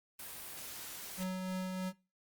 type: noise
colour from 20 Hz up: white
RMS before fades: -46 dBFS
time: 0.19-1.24 s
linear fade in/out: 5 ms
type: tone with tremolo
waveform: square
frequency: 185.9 Hz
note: F#3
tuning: 8 cents sharp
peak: -35 dBFS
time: 1.17-1.93 s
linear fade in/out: 50 ms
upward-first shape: triangle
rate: 3.2 Hz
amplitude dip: 30%
effects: noise-tail reverb RT60 0.3 s tail -22 dB re dry + Opus 32 kbps